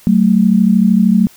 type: tone pair together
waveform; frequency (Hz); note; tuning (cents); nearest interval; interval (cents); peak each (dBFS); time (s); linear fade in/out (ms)
sine; 189.3 / 222.4; F#3 / A3; +40 / +19; minor third; 279; -10; 0.07-1.27; 0
effects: white hiss -44 dBFS RMS until 1.36 s